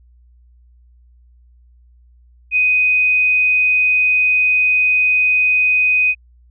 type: tone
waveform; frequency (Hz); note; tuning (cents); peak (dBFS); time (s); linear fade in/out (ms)
sine; 2500; D#7; +8; -11; 2.51-6.15; 50
effects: added 60 Hz sine -46 dBFS peak until 6.5 s